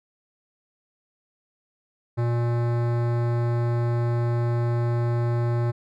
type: tone with hard clipping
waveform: sine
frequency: 118.8 Hz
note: A#2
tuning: 33 cents sharp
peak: -23 dBFS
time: 2.17-5.72 s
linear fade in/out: 20 ms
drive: 18 dB
effects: none